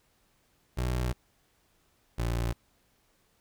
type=tone pair in turn; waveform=25% pulse; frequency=61.74 / 58.27 Hz; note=B1 / A#1; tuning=0 / 0 cents; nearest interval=minor second; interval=100 cents; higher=first; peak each=-24 dBFS; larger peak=neither; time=0.77-1.13 / 2.18-2.53 s; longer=first; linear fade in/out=10 ms; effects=pink hiss -69 dBFS RMS until 3.4 s